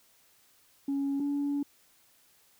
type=tone pair in turn; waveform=sine; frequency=278.1 / 285.1 Hz; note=C#4 / C#4; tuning=+6 / +49 cents; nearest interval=unison; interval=43 cents; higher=second; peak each=-26 dBFS; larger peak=neither; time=0.88-1.2 / 1.2-1.63 s; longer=second; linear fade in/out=5 ms; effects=tanh soft clip ceiling -25 dBFS + white hiss -64 dBFS RMS until 2.59 s